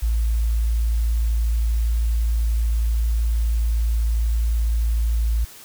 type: tone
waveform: sine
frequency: 56.3 Hz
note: A1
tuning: 40 cents sharp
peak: -17 dBFS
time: 0.02-5.45 s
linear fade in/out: 10 ms
effects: white hiss -43 dBFS RMS until 5.64 s